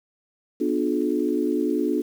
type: chord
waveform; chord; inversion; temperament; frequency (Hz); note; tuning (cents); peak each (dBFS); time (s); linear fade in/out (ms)
sine; B diminished seventh; none; just; 246.9 / 296.3 / 355.6 / 426.7; B3 / D4 / F4 / Ab4; 0 / +15 / +31 / +47; -27 / -24 / -26 / -28; 0.6-2.02; 10
effects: 8-bit